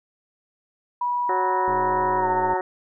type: tone with pitch glide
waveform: sine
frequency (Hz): 975 to 909.7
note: B5 to A#5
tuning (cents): -23 to -43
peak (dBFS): -21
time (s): 1.01-2.57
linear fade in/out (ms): 5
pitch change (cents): -120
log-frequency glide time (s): 2.17-2.27
type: harmonic tone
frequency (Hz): 185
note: F#3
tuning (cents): 0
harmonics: 2 / 3 / 4 / 5 / 6 / 7 / 8 / 9 / 10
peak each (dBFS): -27 / -31 / -29 / -31 / -40 / -37 / -38 / -45 / -36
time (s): 1.29-2.61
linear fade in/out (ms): 2
type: click train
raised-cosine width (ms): 2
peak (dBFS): -24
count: 89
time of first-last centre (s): 1.68-2.534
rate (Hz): 103
effects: none